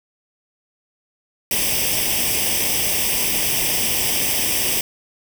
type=noise with comb filter; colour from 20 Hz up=white; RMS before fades=-20 dBFS; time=1.51-4.81 s; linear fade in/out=2 ms; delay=0.36 ms; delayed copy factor=+0.8; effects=none